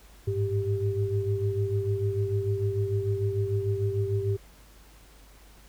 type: tone cluster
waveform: sine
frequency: 100.8 / 107.5 / 392.8 Hz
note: G2 / A2 / G4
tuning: +49 / -40 / +4 cents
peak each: -28 / -30 / -29 dBFS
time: 0.27-4.37 s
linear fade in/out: 10 ms
effects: added 50 Hz sine -52 dBFS peak until 5.68 s + pink hiss -56 dBFS RMS until 5.68 s